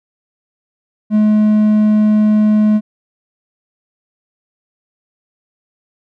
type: tone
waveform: triangle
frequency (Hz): 212.8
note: G#3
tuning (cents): +42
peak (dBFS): -6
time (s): 1.1-2.81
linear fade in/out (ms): 50
effects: none